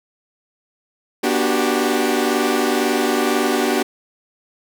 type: chord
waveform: sawtooth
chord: G major seventh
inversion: first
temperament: equal with one note detuned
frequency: 242.7 / 293.7 / 370 / 392 Hz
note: B3 / D4 / F#4 / G4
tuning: -30 / 0 / 0 / 0 cents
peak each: -18 dBFS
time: 1.23-3.83 s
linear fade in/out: 10 ms
effects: none